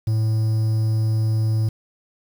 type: tone with quantisation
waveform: triangle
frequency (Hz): 110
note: A2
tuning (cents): 0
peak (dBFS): -15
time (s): 0.07-1.69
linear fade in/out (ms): 5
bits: 7
effects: none